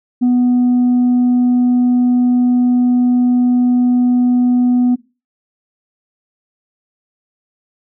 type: tone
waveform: sine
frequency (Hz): 246.9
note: B3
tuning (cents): 0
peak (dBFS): -7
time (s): 0.21-4.96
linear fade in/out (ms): 20
effects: noise-tail reverb RT60 0.3 s tail -20 dB re dry + tanh soft clip ceiling -8 dBFS